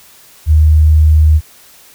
sine tone, 77.3 Hz, D#2, 11 cents flat, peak -4 dBFS, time 0.46-1.41 s, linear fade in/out 50 ms, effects white hiss -42 dBFS RMS until 1.94 s

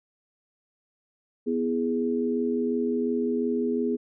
sine chord, E major, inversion second, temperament equal, 246.9 / 329.6 / 415.3 Hz, B3 / E4 / G#4, 0 / 0 / 0 cents, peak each -26 / -32 / -27 dBFS, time 1.46-3.97 s, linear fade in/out 20 ms, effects none

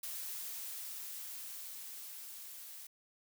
blue noise with level ramp, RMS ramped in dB -42 to -50 dBFS, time 0.03-2.87 s, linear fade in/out 5 ms, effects none

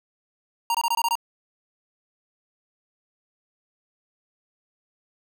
square tone bursts, 932.3 Hz, A#5, in tune, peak -21 dBFS, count 7, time 0.7-1.154 s, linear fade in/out 2 ms, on 46 ms, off 22 ms, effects none

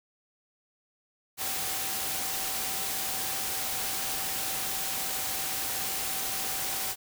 sine tone in noise, 770 Hz, G5, 31 cents flat, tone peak -43 dBFS, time 1.37-6.96 s, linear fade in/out 50 ms, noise white, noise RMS -32 dBFS, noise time 1.37-6.96 s, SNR -14 dB, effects none

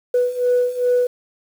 sine beating tone pair, 491.6 / 494.1 Hz, B4 / B4, -8 / +1 cents, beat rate 2.5 Hz, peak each -19 / -16 dBFS, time 0.14-1.07 s, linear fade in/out 5 ms, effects tanh soft clip ceiling -10 dBFS + 7-bit

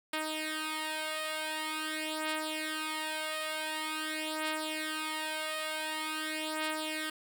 5% pulse beating tone pair, 311.1 / 311.56 Hz, D#4 / D#4, 0 / +2 cents, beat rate 0.46 Hz, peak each -27 / -24 dBFS, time 0.13-7.1 s, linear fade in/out 5 ms, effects none

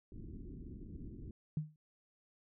pink low-pass noise, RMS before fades -48 dBFS, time 0.12-1.31 s, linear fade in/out 2 ms, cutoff 360 Hz, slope 48 dB/octave
sine tone with exponential decay, 153.4 Hz, D#3, 24 cents flat, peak -30 dBFS, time 1.57-1.76 s, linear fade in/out 2 ms, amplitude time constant 41 ms
effects none

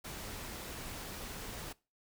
pink noise, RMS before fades -44 dBFS, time 0.04-1.73 s, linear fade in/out 10 ms, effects noise-tail reverb RT60 0.3 s tail -22 dB re dry

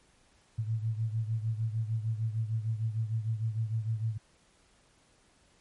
sine beating tone pair, 110 / 116.6 Hz, A2 / A#2, 0 / +1 cents, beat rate 6.6 Hz, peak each -30 / -35 dBFS, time 0.58-4.18 s, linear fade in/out 10 ms, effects pink hiss -65 dBFS RMS until 5.6 s + MP3 48 kbps

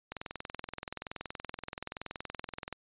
click train, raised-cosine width 0.3 ms, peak -22 dBFS, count 56, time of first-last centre 0.12-2.727 s, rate 21.1 Hz, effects resampled to 8000 Hz

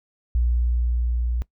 sine tone with level ramp, 59.7 Hz, A#1, 42 cents sharp, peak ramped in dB -17 to -21 dBFS, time 0.35-1.42 s, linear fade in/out 0 ms, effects noise-tail reverb RT60 0.1 s tail -20 dB re dry

